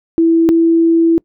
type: tone pair in turn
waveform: sine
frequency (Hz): 330 / 331.2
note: E4 / E4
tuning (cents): +2 / +8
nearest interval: unison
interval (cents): 6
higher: second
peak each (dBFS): -7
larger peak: neither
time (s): 0.18-0.49 / 0.49-1.18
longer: second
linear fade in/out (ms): 0
effects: noise-tail reverb RT60 0.1 s tail -25 dB re dry